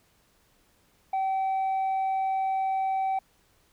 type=tone with tanh clipping; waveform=sine; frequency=768 Hz; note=G5; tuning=36 cents flat; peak=-25 dBFS; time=1.13-3.19 s; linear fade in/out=5 ms; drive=2 dB; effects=pink hiss -65 dBFS RMS until 3.72 s